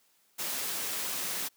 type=noise; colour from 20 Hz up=white; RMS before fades=-34 dBFS; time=0.38-1.49 s; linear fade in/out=20 ms; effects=white hiss -68 dBFS RMS until 1.56 s + high-pass 150 Hz 12 dB/octave